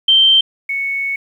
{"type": "tone pair in turn", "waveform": "sine", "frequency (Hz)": [3131, 2214], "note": ["G7", "C#7"], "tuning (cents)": [-3, -3], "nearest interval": "tritone", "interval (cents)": 600, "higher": "first", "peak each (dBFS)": [-7, -17], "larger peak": "first", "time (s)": [[0.08, 0.41], [0.69, 1.16]], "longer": "second", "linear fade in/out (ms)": 5, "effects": ["8-bit"]}